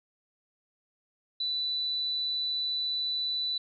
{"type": "tone", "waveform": "sine", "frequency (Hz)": 3977, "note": "B7", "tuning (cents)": 11, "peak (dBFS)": -28, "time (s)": [1.4, 3.58], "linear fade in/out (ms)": 5, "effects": []}